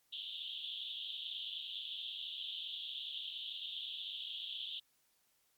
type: band-pass noise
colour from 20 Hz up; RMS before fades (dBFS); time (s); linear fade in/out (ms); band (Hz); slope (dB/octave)
pink; -44; 0.12-4.8; 10; 3000 to 3700; 96
effects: white hiss -75 dBFS RMS until 5.57 s + MP3 96 kbps